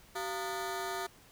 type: ring-modulated tone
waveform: 20% pulse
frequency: 537 Hz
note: C5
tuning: 45 cents sharp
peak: -27 dBFS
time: 0.15-1.07 s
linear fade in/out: 10 ms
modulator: 155 Hz
effects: pink hiss -59 dBFS RMS until 1.31 s